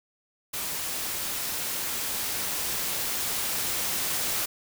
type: noise with level ramp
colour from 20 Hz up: white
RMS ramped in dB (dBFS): -32 to -28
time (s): 0.53-4.46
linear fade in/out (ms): 10
effects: none